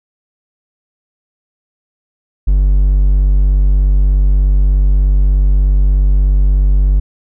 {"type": "tone", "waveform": "triangle", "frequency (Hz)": 48.36, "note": "G1", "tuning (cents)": -23, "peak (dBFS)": -5, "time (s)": [2.47, 7], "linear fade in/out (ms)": 10, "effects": []}